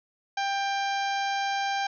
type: harmonic tone with a mistuned harmonic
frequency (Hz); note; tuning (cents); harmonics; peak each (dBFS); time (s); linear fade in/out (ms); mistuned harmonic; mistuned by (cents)
792; G5; +18; 1 / 2 / 3 / 4 / 5 / 6 / 7 / 8; -27 / -33 / -37 / -39 / -41 / -43 / -44 / -45; 0.37-1.87; 5; 7; -17
effects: none